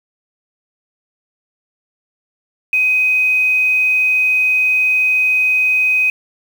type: tone with quantisation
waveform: sine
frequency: 2513 Hz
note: D#7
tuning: 17 cents sharp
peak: -11 dBFS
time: 2.73-6.1 s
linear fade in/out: 2 ms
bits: 6
effects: none